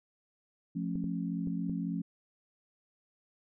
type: chord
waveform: sine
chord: F augmented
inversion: none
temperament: just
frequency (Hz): 174.61 / 218.3 / 272.8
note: F3 / A3 / C#4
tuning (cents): 0 / -13 / -28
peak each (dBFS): -34 / -38 / -37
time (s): 0.75-2.02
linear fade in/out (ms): 10
type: clicks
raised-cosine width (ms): 3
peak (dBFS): -30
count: 4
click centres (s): 0.956 / 1.041 / 1.473 / 1.696
effects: none